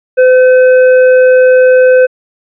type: tone with hard clipping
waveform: triangle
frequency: 510 Hz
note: C5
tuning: 44 cents flat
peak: -4 dBFS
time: 0.17-2.07 s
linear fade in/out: 20 ms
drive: 11 dB
effects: resampled to 8000 Hz